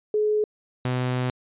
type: tone pair in turn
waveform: sine / sawtooth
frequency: 424.3 / 126.15 Hz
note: G#4 / B2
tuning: +37 / +37 cents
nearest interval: octave + major sixth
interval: 2100 cents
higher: first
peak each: -19 dBFS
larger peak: neither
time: 0.14-0.44 / 0.85-1.3 s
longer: second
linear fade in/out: 2 ms
effects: resampled to 8000 Hz